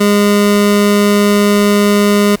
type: tone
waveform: 25% pulse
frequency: 205 Hz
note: G#3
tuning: 22 cents flat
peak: -4 dBFS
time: 0-2.36 s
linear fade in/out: 10 ms
effects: pink hiss -39 dBFS RMS until 2.4 s

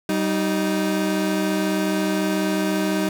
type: tone pair together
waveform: 30% pulse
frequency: 192.7 / 311.1 Hz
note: G3 / D#4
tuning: -29 / 0 cents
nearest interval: minor sixth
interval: 829 cents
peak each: -20 dBFS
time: 0.09-3.09 s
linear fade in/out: 2 ms
effects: none

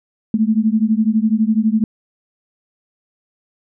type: beating tone pair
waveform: sine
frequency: 213.8 / 225.8 Hz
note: A3 / A3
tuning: -49 / +45 cents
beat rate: 12 Hz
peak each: -15 / -16 dBFS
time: 0.34-1.84 s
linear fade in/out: 2 ms
effects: none

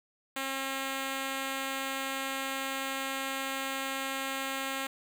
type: tone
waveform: 5% pulse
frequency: 269.3 Hz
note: C#4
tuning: 50 cents flat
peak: -21 dBFS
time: 0.36-4.87 s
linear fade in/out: 5 ms
effects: 10-bit

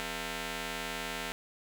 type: ring-modulated tone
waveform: 5% pulse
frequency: 220 Hz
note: A3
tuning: in tune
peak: -21 dBFS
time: 0-1.32 s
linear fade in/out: 0 ms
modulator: 1140 Hz
effects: none

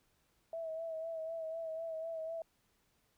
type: tone with vibrato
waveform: sine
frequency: 650 Hz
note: E5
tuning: 24 cents flat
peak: -38 dBFS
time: 0.53-2.42 s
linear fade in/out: 2 ms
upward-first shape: sine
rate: 4 Hz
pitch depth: 36 cents each way
effects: pink hiss -75 dBFS RMS until 3.17 s

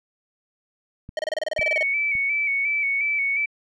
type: clicks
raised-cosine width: 5 ms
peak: -25 / -24 / -29 dBFS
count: 3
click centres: 1.091 / 1.592 / 2.153 s
type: tone bursts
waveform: square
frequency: 622.3 Hz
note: D#5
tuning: in tune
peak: -23 dBFS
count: 14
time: 1.17-1.828 s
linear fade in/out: 2 ms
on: 21 ms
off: 28 ms
type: tone with vibrato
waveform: sine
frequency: 2267 Hz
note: C#7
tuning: 38 cents sharp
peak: -20 dBFS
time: 1.58-3.46 s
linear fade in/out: 10 ms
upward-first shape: square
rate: 2.8 Hz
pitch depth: 36 cents each way
effects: low-pass 5000 Hz 12 dB/octave

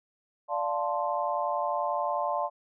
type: chord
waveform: sine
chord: D minor seventh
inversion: none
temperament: equal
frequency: 587.3 / 698.5 / 880 / 1046.5 Hz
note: D5 / F5 / A5 / C6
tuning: 0 / 0 / 0 / 0 cents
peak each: -32 dBFS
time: 0.48-2.5 s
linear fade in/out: 50 ms
effects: none

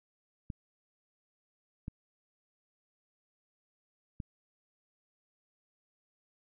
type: clicks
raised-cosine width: 5 ms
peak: -26 dBFS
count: 3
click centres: 0.502 / 1.881 / 4.202 s
effects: none

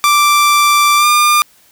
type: tone with pitch glide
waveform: sawtooth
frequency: 1174.7 to 1200.1 Hz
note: D6 to D6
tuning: 0 to +37 cents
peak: -4 dBFS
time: 0.04-1.42 s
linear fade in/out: 0 ms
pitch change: +37 cents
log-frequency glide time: 0.97-1.06 s
effects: white hiss -49 dBFS RMS until 1.71 s

